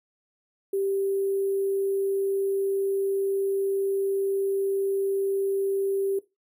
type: tone with sample-and-hold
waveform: sine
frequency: 392 Hz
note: G4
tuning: in tune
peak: -23 dBFS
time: 0.73-6.19 s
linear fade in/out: 5 ms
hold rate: 11025 Hz
effects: noise-tail reverb RT60 0.2 s tail -17 dB re dry